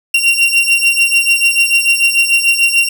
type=beating tone pair; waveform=40% pulse; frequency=2753 / 2759.8 Hz; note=F7 / F7; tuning=-25 / -21 cents; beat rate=6.8 Hz; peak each=-11 dBFS; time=0.14-2.89 s; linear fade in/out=5 ms; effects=none